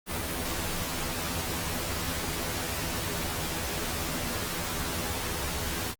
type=noise with comb filter; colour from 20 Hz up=pink; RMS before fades=-32 dBFS; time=0.06-5.95 s; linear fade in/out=50 ms; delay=12 ms; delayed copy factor=+0.85; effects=Opus 32 kbps